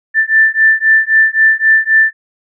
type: beating tone pair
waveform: sine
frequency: 1769 / 1772.8 Hz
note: A6 / A6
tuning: +9 / +13 cents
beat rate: 3.8 Hz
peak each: -10 dBFS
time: 0.14-2.13 s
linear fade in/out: 50 ms
effects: none